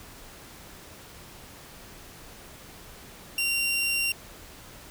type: tone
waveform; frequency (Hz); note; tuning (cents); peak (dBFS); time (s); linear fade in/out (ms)
sawtooth; 2763; F7; -19; -21; 3.38-4.12; 2
effects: pink hiss -47 dBFS RMS until 4.9 s